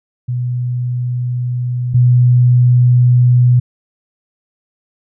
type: tone pair in turn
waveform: sine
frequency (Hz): 123.47 / 123.47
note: B2 / B2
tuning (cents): 0 / 0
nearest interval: unison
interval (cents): 0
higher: neither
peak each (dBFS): -15 / -6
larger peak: second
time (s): 0.28-1.94 / 1.94-3.6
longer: neither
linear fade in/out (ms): 10
effects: none